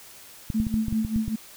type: clicks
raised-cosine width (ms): 5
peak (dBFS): -16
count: 9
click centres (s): 0.502 / 0.601 / 0.668 / 0.741 / 0.883 / 0.926 / 1.049 / 1.161 / 1.28
type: tone with tremolo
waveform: sine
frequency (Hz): 220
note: A3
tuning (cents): 0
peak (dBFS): -20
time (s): 0.54-1.36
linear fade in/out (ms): 10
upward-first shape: sine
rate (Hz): 5.1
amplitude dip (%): 80
effects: white hiss -47 dBFS RMS until 1.56 s